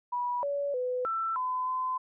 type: tone with pitch steps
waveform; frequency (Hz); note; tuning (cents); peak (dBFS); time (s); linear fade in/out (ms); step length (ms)
sine; 976 / 568 / 501 / 1334 / 1014 / 1023; B5 / C#5 / B4 / E6 / B5 / C6; -21 / +42 / +25 / +20 / +45 / -39; -28; 0.12-1.98; 10; 310
effects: none